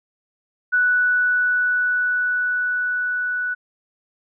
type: tone with level ramp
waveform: sine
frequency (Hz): 1480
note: F#6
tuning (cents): 0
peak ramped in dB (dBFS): -14 to -21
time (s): 0.72-3.55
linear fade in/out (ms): 20
effects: none